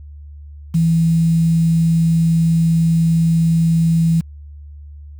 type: tone with quantisation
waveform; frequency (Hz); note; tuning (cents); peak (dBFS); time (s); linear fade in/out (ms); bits
sine; 164.81; E3; 0; -11; 0.74-4.21; 10; 6
effects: added 73 Hz sine -33 dBFS peak until 5.19 s